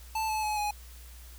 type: tone with pitch steps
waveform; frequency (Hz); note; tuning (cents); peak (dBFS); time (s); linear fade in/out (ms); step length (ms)
square; 880 / 864.4 / 849 / 834; A5 / A5 / G#5 / G#5; 0 / -31 / +38 / +7; -29; 0.15-0.71; 5; 140
effects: added 60 Hz sine -46 dBFS peak until 1.38 s + white hiss -54 dBFS RMS until 1.38 s